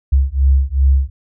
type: beating tone pair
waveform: sine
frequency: 66.5 / 69.1 Hz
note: C2 / C#2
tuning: +29 / -5 cents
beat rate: 2.6 Hz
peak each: -13 dBFS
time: 0.12-1.1 s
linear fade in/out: 10 ms
effects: none